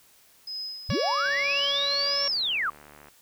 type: tone with tremolo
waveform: sine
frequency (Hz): 5060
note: D#8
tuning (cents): +28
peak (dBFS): -31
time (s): 0.47-1.8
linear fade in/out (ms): 5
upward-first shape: sine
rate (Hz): 2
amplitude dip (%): 60
type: linear two-way sweep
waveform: sine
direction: up then down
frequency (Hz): 55 to 5570 to 1075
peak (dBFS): -24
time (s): 0.89-2.7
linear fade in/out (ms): 5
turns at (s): 2.27
type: harmonic tone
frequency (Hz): 564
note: C#5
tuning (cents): +30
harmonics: 1 / 2 / 3 / 4 / 5 / 6 / 7 / 8 / 9 / 10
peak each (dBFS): -33 / -36 / -38 / -39 / -40 / -41 / -41 / -42 / -43 / -43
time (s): 0.9-2.28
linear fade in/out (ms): 2
type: click train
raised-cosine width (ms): 0.5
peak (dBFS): -33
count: 136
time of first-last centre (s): 1.26-3.084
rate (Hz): 74
effects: white hiss -58 dBFS RMS until 3.21 s